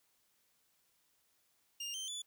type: tone with pitch steps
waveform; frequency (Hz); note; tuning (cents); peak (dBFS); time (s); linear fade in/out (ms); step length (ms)
25% pulse; 2811 / 3119 / 3461; F7 / G7 / A7; +11 / -9 / -29; -36; 1.8-2.22; 5; 140
effects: white hiss -75 dBFS RMS until 2.26 s